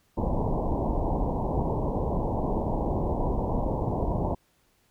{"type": "low-pass noise", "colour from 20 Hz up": "pink", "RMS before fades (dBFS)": -27, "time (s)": [0.17, 4.35], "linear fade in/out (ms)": 10, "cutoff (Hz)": 1000, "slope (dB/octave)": 96, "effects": ["pink hiss -67 dBFS RMS until 4.9 s"]}